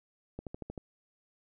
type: click train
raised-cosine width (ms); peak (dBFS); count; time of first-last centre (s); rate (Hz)
2; -26; 6; 0.39-0.778; 12.9
effects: none